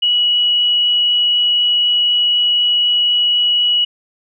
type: tone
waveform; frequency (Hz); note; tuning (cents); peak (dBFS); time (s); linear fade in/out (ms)
sine; 2926; F#7; -20; -11; 0.02-3.85; 10
effects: none